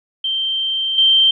sine tone with level steps, 3136 Hz, G7, in tune, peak -17 / -9 dBFS, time 0.24-1.31 s, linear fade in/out 5 ms, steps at 0.98 s, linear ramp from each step 2 ms, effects none

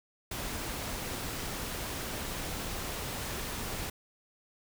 pink noise, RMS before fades -37 dBFS, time 0.31-3.9 s, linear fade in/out 5 ms, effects none

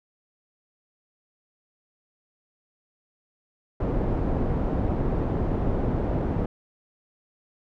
pink low-pass noise, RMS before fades -25 dBFS, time 3.8-6.46 s, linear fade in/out 5 ms, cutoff 570 Hz, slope 12 dB/octave, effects none

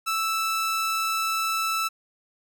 sawtooth tone, 1318.5 Hz, E6, in tune, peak -20 dBFS, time 0.06-1.89 s, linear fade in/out 20 ms, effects none

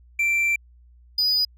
triangle tone pair in turn, 2349 / 4953 Hz, D7 / D#8, 0 / -9 cents, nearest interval octave + minor second, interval 1291 cents, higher second, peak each -17 dBFS, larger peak neither, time 0.19-0.56 / 1.18-1.45 s, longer first, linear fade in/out 5 ms, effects added 60 Hz sine -49 dBFS peak until 1.57 s

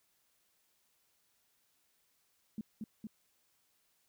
sine tone with echo, 216.8 Hz, A3, 25 cents flat, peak -36 dBFS, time 2.58-2.61 s, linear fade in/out 2 ms, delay 230 ms, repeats 2, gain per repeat -2 dB, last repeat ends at 3.07 s, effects white hiss -75 dBFS RMS until 4.08 s

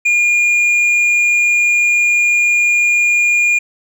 sine tone with hard clipping, 2422 Hz, D#7, 47 cents flat, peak -11 dBFS, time 0.05-3.59 s, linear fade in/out 10 ms, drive 4 dB, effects none

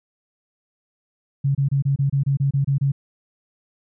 sine tone bursts, 138.59 Hz, C#3, in tune, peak -16 dBFS, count 11, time 1.44-2.92 s, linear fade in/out 10 ms, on 110 ms, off 27 ms, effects none

